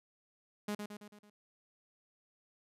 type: tone with echo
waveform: sawtooth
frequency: 207.7 Hz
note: G#3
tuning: in tune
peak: -31 dBFS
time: 0.68-0.75 s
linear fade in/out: 5 ms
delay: 110 ms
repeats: 5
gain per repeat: -5 dB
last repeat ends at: 1.3 s
effects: resampled to 32000 Hz